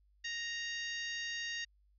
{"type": "harmonic tone", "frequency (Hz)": 932.3, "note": "A#5", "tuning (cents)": 0, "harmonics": [2, 3, 4, 5, 6, 7], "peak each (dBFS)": [-40, -44, -46, -48, -50, -51], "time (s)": [0.24, 1.65], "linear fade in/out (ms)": 10, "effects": ["added 50 Hz sine -66 dBFS peak until 1.98 s"]}